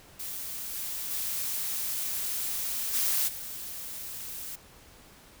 blue noise with level steps, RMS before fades -37 / -35 / -32 / -27 / -39 dBFS, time 0.19-4.56 s, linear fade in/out 10 ms, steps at 0.74 / 1.1 / 2.93 / 3.27 s, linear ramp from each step 20 ms, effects pink hiss -54 dBFS RMS until 5.4 s

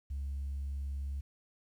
sine tone, 69.3 Hz, C#2, in tune, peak -33 dBFS, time 0.1-1.21 s, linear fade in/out 10 ms, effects tanh soft clip ceiling -32 dBFS + 11-bit

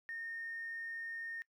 triangle tone, 1834 Hz, A#6, 29 cents flat, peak -37 dBFS, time 0.09-1.42 s, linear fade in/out 0 ms, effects noise-tail reverb RT60 0.1 s tail -24 dB re dry + tanh soft clip ceiling -38 dBFS

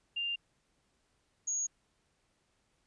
sine tone pair in turn, 2795 / 6648 Hz, F7 / G#8, +1 / +1 cents, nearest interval octave + minor third, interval 1500 cents, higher second, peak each -32 / -31 dBFS, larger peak second, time 0.16-0.36 / 1.47-1.67 s, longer neither, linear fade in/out 10 ms, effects pink hiss -75 dBFS RMS until 2.86 s + resampled to 22050 Hz

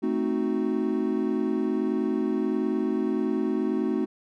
triangle chord, A diminished seventh, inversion none, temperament equal, 220 / 261.6 / 311.1 / 370 Hz, A3 / C4 / Eb4 / Gb4, 0 / 0 / 0 / 0 cents, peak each -27 dBFS, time 0.02-4.06 s, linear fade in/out 20 ms, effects none

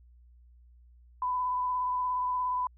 sine tone with vibrato, 1000 Hz, B5, 21 cents sharp, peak -27 dBFS, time 1.22-2.67 s, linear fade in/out 2 ms, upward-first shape sine, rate 17 Hz, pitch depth 16 cents each way, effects added 60 Hz sine -54 dBFS peak until 2.77 s

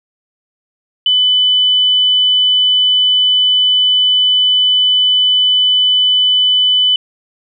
sine tone, 3000 Hz, F#7, 23 cents sharp, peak -8 dBFS, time 1.06-6.96 s, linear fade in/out 2 ms, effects none

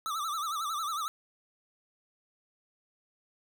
square tone with vibrato, 1244.5 Hz, D#6, in tune, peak -32 dBFS, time 0.06-1.08 s, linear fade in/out 0 ms, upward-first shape sine, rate 11 Hz, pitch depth 130 cents each way, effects none

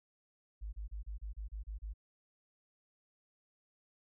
sine tone bursts, 51.91 Hz, G#1, in tune, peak -39 dBFS, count 9, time 0.61-1.938 s, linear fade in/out 20 ms, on 120 ms, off 31 ms, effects none

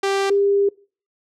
sawtooth / sine tone pair in turn, 392.8 / 400.4 Hz, G4 / G4, +4 / +37 cents, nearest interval unison, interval 33 cents, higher second, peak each -14 dBFS, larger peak neither, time 0.03-0.3 / 0.3-0.69 s, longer second, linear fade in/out 5 ms, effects noise-tail reverb RT60 0.4 s tail -23 dB re dry + low-pass 7000 Hz 12 dB/octave

